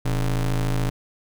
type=ring-modulated tone; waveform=square; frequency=75 Hz; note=D2; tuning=37 cents sharp; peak=-18 dBFS; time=0.05-0.9 s; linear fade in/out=10 ms; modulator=47.9 Hz; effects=none